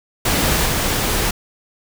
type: noise with level steps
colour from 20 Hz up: pink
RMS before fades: -17 / -19 dBFS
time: 0.25-1.31 s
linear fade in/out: 5 ms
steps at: 0.66 s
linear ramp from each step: 2 ms
effects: none